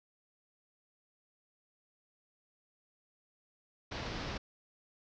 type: low-pass noise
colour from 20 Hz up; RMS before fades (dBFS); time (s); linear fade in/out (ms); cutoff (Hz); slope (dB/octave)
pink; -40; 3.91-4.38; 10; 5500; 48
effects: none